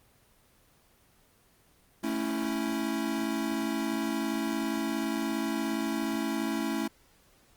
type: chord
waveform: square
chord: A major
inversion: none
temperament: equal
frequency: 220 / 277.2 / 329.6 Hz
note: A3 / C#4 / E4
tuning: 0 / 0 / 0 cents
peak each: -34 dBFS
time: 2.03-6.88 s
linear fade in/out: 10 ms
effects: pink hiss -63 dBFS RMS until 7.56 s + Opus 24 kbps